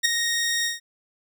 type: tone with ADSR envelope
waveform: 15% pulse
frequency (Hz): 1864.7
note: A#6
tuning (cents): 0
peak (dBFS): -8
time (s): 0.03-0.8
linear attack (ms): 24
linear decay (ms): 6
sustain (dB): -8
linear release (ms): 150
effects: none